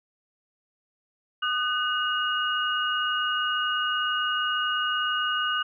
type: tone cluster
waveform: sine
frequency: 1231 / 1500 / 2873 Hz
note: D#6 / F#6 / F7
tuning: -19 / +23 / +48 cents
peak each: -28 dBFS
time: 1.42-5.63 s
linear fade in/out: 10 ms
effects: none